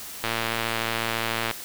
click train, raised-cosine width 0.3 ms, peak -9 dBFS, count 146, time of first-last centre 0.24-1.512 s, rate 114 Hz, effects white hiss -38 dBFS RMS until 1.64 s

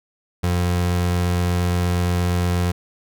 30% pulse tone, 88.5 Hz, F2, 23 cents sharp, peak -15 dBFS, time 0.43-2.72 s, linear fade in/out 10 ms, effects none

